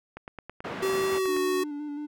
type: click train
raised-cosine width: 0.5 ms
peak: -24 dBFS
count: 12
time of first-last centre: 0.17-1.366 s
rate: 9.2 Hz
type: band-pass noise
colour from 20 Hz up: pink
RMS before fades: -36 dBFS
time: 0.64-1.19 s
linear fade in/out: 10 ms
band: 200 to 2100 Hz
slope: 12 dB/octave
type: tone with pitch glide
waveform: square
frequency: 384 to 369.6 Hz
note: G4 to F#4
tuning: -36 to -2 cents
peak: -25 dBFS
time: 0.82-1.64 s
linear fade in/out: 10 ms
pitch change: -66 cents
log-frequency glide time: 1.15-1.35 s
type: tone with vibrato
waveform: triangle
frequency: 293.7 Hz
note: D4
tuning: in tune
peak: -30 dBFS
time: 1.27-2.07 s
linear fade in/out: 20 ms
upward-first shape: square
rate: 5.7 Hz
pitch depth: 24 cents each way
effects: none